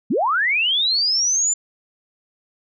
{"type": "linear sweep", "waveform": "sine", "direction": "up", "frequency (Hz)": [164.81, 7200], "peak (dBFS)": -16, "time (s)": [0.1, 1.54], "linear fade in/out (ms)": 10, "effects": []}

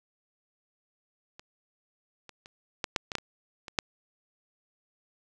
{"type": "clicks", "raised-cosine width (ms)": 0.2, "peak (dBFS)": [-28, -28, -30, -12, -8, -17, -10, -24, -23, -7], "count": 10, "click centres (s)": [1.395, 2.293, 2.459, 2.842, 2.962, 3.118, 3.153, 3.184, 3.682, 3.788], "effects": []}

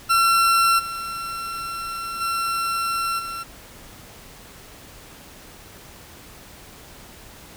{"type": "tone with level steps", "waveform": "40% pulse", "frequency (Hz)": 1355, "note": "E6", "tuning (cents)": 47, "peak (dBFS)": [-14, -27, -21, -28], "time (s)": [0.09, 3.44], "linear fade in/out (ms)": 20, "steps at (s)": [0.78, 2.2, 3.18], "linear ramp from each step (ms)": 20, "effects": ["pink hiss -44 dBFS RMS until 7.56 s"]}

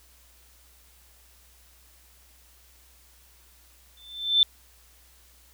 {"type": "tone with exponential growth", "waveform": "sine", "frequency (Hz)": 3542, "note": "A7", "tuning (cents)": 11, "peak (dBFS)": -13, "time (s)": [3.97, 4.43], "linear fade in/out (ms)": 1, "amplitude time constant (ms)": 100, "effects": ["added 61 Hz sine -58 dBFS peak until 5.53 s", "white hiss -58 dBFS RMS until 5.53 s"]}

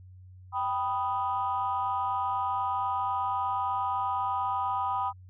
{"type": "chord", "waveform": "sine", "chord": "G augmented", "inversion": "none", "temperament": "equal", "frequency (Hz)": [784, 987.8, 1244.5], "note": ["G5", "B5", "D#6"], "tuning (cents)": [0, 0, 0], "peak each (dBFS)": [-31, -29, -32], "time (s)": [0.52, 5.13], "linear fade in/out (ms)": 50, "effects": ["tanh soft clip ceiling -19 dBFS", "added 92 Hz sine -47 dBFS peak until 5.29 s"]}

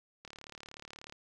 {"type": "click train", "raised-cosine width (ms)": 0.2, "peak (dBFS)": -30, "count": 33, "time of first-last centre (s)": [0.25, 1.124], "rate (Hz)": 36.6, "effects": []}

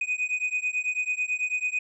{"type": "beating tone pair", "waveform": "triangle", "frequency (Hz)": [2489, 2498.1], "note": ["D#7", "D#7"], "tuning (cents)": [0, 6], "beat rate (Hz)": 9.1, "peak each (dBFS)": [-27, -27], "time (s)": [0.01, 1.79], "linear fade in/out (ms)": 5, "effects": ["resampled to 24000 Hz"]}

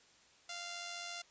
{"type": "tone with amplitude modulation", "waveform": "5% pulse", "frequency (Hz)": 695, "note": "F5", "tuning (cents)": -9, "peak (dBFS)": -29, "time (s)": [0.49, 1.22], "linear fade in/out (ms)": 5, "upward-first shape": "sine", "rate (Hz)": 94.7, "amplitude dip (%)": 35, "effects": ["white hiss -65 dBFS RMS until 1.3 s", "resampled to 16000 Hz"]}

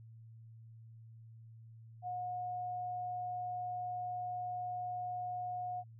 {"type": "tone", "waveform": "sine", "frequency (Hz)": 723, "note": "F#5", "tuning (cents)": -40, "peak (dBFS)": -37, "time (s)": [2.02, 5.84], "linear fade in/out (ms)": 50, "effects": ["added 113 Hz sine -52 dBFS peak until 5.99 s"]}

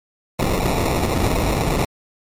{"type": "noise with sample-and-hold", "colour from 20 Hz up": "pink", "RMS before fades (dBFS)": -19, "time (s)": [0.39, 1.85], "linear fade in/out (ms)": 5, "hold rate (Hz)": 1575, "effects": ["MP3 64 kbps"]}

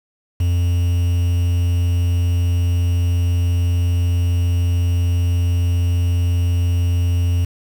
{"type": "tone with quantisation", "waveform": "triangle", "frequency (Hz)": 87.31, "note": "F2", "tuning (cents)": 0, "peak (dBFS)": -12, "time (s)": [0.4, 7.45], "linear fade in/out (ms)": 5, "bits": 6, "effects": []}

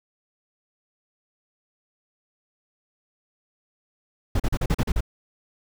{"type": "noise bursts", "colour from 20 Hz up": "brown", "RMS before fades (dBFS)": -21, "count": 8, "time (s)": [4.35, 5.007], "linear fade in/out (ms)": 5, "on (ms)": 48, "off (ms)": 39, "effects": []}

